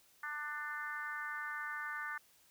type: harmonic tone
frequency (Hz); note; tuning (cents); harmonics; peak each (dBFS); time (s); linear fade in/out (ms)
297.4; D4; +22; 3 / 4 / 5 / 6 / 7; -51 / -45 / -43 / -43 / -52; 0.23-2.18; 5
effects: white hiss -67 dBFS RMS until 2.5 s